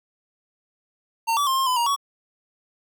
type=tone with pitch steps; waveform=square; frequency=912 / 1150 / 1058 / 1064 / 1008 / 944 / 1122 Hz; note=A#5 / D6 / C6 / C6 / B5 / A#5 / C#6; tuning=-38 / -37 / +19 / +29 / +35 / +22 / +21 cents; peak=-20 dBFS; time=1.27-1.963 s; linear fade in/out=20 ms; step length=99 ms; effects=none